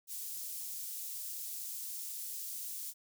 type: high-pass noise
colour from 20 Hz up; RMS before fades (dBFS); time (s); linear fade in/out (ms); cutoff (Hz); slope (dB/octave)
white; -42; 0.07-2.94; 50; 6400; 12
effects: none